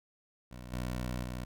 15% pulse tone with level steps, 61.74 Hz, B1, in tune, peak -38 / -28 / -31 dBFS, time 0.51-1.45 s, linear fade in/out 5 ms, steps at 0.72 / 1.23 s, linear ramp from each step 10 ms, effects none

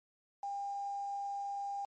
sine tone with quantisation, 801 Hz, G5, 37 cents sharp, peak -36 dBFS, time 0.43-1.85 s, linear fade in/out 2 ms, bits 9, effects MP3 32 kbps

